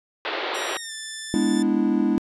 pink band-pass noise, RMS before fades -28 dBFS, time 0.25-0.77 s, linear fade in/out 0 ms, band 340 to 4100 Hz, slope 48 dB/octave
10% pulse tone with pitch glide, 1900 to 1762.6 Hz, A#6 to A6, +33 to +3 cents, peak -23 dBFS, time 0.54-1.63 s, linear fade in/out 10 ms, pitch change -130 cents, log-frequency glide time 0.74-0.93 s
triangle chord, E dominant seventh, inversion first, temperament equal with one note detuned, 207.7 / 246.9 / 293.7 / 328.3 Hz, G#3 / B3 / D4 / E4, 0 / 0 / 0 / -7 cents, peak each -22 dBFS, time 1.34-2.18 s, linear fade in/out 0 ms
effects resampled to 24000 Hz

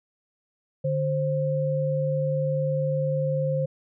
sine tone pair together, 148.14 / 527 Hz, D3 / C5, +15 / +12 cents, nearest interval octave + minor seventh, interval 2197 cents, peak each -25 dBFS, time 0.84-3.66 s, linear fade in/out 10 ms, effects none

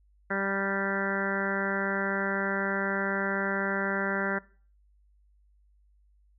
harmonic tone with a mistuned harmonic, 196 Hz, G3, in tune, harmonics 1 / 2 / 3 / 4 / 5 / 6 / 7 / 8 / 9 / 10, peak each -34 / -35 / -35 / -40 / -40 / -45 / -34 / -34 / -36 / -38 dBFS, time 0.3-4.39 s, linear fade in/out 10 ms, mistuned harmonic 7, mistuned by +16 cents, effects noise-tail reverb RT60 0.4 s tail -20 dB re dry + added 50 Hz sine -60 dBFS peak until 6.38 s

